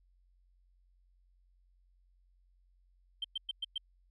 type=tone bursts; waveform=sine; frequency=3135 Hz; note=G7; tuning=1 cent flat; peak=-32 dBFS; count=5; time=3.22-3.78 s; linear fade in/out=5 ms; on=24 ms; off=110 ms; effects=tanh soft clip ceiling -28 dBFS + added 45 Hz sine -65 dBFS peak until 4.1 s